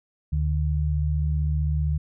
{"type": "tone pair together", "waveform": "sine", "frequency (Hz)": [74.6, 150.15], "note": ["D2", "D3"], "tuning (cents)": [28, 39], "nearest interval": "octave", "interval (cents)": 1211, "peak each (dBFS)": [-22, -26], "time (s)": [0.32, 1.98], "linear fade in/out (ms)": 10, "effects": []}